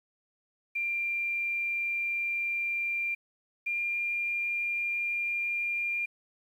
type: tone pair in turn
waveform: sine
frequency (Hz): 2379 / 2398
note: D7 / D7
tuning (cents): +22 / +36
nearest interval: unison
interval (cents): 14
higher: second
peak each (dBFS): -28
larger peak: neither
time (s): 0.75-3.15 / 3.66-6.06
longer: neither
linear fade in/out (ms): 10
effects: 10-bit